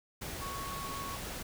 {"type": "tone in noise", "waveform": "sine", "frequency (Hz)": 1108.7, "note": "C#6", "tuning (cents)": 0, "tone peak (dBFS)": -40, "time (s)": [0.41, 1.16], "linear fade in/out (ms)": 10, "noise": "pink", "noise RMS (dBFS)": -41, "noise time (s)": [0.21, 1.43], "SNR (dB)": -2, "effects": []}